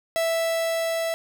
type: tone with level ramp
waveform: 45% pulse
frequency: 659.3 Hz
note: E5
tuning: in tune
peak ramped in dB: -21 to -24 dBFS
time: 0.16-1.14 s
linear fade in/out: 0 ms
effects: none